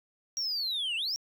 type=linear two-way sweep; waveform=sine; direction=down then up; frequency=5690 to 2622 to 5690 Hz; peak=-27 dBFS; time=0.37-1.16 s; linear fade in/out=0 ms; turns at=0.96 s; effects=tanh soft clip ceiling -28 dBFS + 11-bit